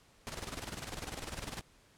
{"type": "noise with tremolo", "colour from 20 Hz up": "pink", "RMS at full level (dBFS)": -40, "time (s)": [0.27, 1.61], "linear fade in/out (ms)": 0, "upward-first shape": "square", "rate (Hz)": 20, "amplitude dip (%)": 65, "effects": ["pink hiss -64 dBFS RMS until 1.97 s", "low-pass 10000 Hz 12 dB/octave"]}